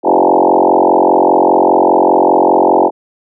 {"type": "tone with frequency modulation", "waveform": "sine", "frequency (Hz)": 607, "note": "D#5", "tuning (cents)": -43, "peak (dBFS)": -6, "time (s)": [0.03, 2.91], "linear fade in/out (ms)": 50, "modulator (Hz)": 45, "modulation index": 6.8, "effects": []}